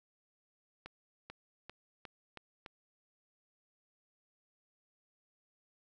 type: accelerating click train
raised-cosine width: 0.3 ms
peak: -30 dBFS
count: 6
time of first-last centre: 0.86-2.662 s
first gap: 440 ms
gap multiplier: 0.9
effects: none